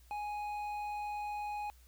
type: tone with hard clipping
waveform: triangle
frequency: 832 Hz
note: G#5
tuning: 3 cents sharp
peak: -38 dBFS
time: 0.11-1.7 s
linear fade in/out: 0 ms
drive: 10 dB
effects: added 60 Hz sine -58 dBFS peak until 1.87 s + white hiss -67 dBFS RMS until 1.87 s